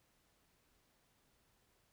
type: silence
effects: pink hiss -75 dBFS RMS until 1.92 s